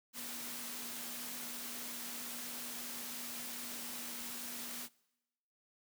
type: tone in noise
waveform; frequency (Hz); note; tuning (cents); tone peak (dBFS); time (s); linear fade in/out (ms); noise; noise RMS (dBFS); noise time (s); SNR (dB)
sine; 241.2; B3; -41; -53; 0.13-4.89; 50; white; -44; 0.13-4.89; -12
effects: noise-tail reverb RT60 1.0 s tail -24 dB re dry + high-pass 150 Hz 12 dB/octave